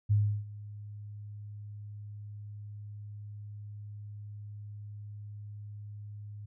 sine tone with ADSR envelope, 103.83 Hz, G#2, in tune, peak -21 dBFS, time 0.09-6.46 s, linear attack 23 ms, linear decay 330 ms, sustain -20 dB, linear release 9 ms, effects none

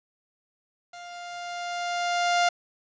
sawtooth tone with level ramp, 701 Hz, F5, 6 cents sharp, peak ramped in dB -37 to -15 dBFS, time 0.93-2.49 s, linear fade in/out 5 ms, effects resampled to 16000 Hz + 9-bit

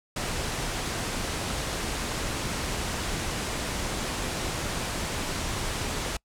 pink low-pass noise, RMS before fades -31 dBFS, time 0.16-6.17 s, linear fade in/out 5 ms, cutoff 10000 Hz, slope 24 dB/octave, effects noise-tail reverb RT60 0.1 s tail -26 dB re dry

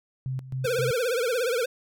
sine tone with tremolo, 130.81 Hz, C3, in tune, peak -27 dBFS, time 0.26-0.91 s, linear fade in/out 0 ms, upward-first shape square, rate 3.8 Hz, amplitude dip 75%
square tone with vibrato, 485.2 Hz, B4, 31 cents flat, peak -24 dBFS, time 0.64-1.66 s, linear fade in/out 10 ms, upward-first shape triangle, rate 17 Hz, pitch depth 160 cents each way
effects none

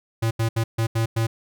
square tone bursts at uneven times, 113.4 Hz, A#2, 47 cents flat, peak -20 dBFS, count 6, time 0.22-0.31 / 0.39-0.49 / 0.56-0.64 / 0.78-0.87 / 0.95-1.06 / 1.16-1.27 s, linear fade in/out 10 ms, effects none

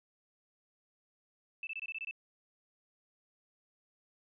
sine tone bursts, 2637 Hz, E7, in tune, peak -37 dBFS, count 8, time 1.63-2.111 s, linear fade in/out 2 ms, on 40 ms, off 23 ms, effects none

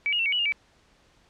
sine tone with pitch steps, 2290 / 2870 / 2701 / 2248 / 2941 / 2827 / 2305 Hz, D7 / F7 / E7 / C#7 / F#7 / F7 / D7, -44 / +47 / +42 / +24 / -11 / +20 / -33 cents, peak -22 dBFS, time 0.06-0.522 s, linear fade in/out 0 ms, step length 66 ms, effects pink hiss -61 dBFS RMS until 1.29 s + low-pass 6000 Hz 12 dB/octave

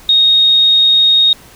sine tone, 3729 Hz, A#7, in tune, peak -6 dBFS, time 0.09-1.33 s, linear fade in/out 2 ms, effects pink hiss -40 dBFS RMS until 1.55 s

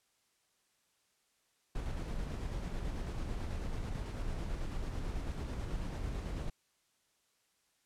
brown noise with tremolo, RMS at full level -37 dBFS, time 1.75-6.5 s, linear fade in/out 5 ms, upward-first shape square, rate 9.1 Hz, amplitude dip 25%, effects white hiss -75 dBFS RMS until 7.85 s + low-pass 10000 Hz 12 dB/octave

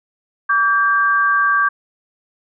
sine tone pair together, 1150 / 1589.5 Hz, D6 / G6, -37 / +24 cents, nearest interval tritone, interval 561 cents, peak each -15 dBFS, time 0.49-1.69 s, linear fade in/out 10 ms, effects none

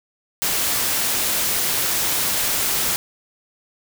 white noise, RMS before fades -21 dBFS, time 0.42-2.96 s, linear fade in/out 0 ms, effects none

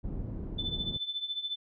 pink low-pass noise, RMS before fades -37 dBFS, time 0.03-0.98 s, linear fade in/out 20 ms, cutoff 280 Hz, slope 12 dB/octave
sine tone with tremolo, 3520 Hz, A7, in tune, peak -29 dBFS, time 0.58-1.56 s, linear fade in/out 10 ms, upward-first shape triangle, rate 14 Hz, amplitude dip 85%
effects none

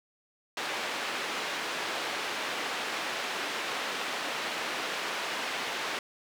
white band-pass noise, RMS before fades -34 dBFS, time 0.57-5.99 s, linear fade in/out 2 ms, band 310 to 2800 Hz, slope 12 dB/octave, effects none

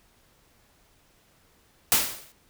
white noise with exponential decay, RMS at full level -17 dBFS, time 1.92-2.32 s, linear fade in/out 1 ms, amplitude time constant 86 ms, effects pink hiss -62 dBFS RMS until 2.49 s

